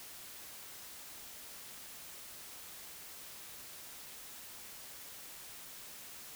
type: silence
effects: white hiss -50 dBFS RMS until 6.35 s